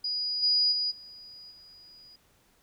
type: tone with level steps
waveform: sine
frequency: 4910 Hz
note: D#8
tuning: 24 cents flat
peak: -28 / -21 / -26 / -45 / -50 dBFS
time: 0.04-2.16 s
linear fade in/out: 5 ms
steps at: 0.42 / 0.71 / 0.9 / 1.5 s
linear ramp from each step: 20 ms
effects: pink hiss -65 dBFS RMS until 2.62 s